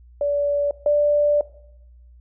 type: tone pair in turn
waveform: sine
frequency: 576 / 587.4 Hz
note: D5 / D5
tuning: -34 / 0 cents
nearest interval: unison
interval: 34 cents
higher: second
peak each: -18 / -14 dBFS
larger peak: second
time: 0.21-0.71 / 0.86-1.41 s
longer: second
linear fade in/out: 2 ms
effects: noise-tail reverb RT60 0.8 s tail -19 dB re dry + added 60 Hz sine -45 dBFS peak until 2.2 s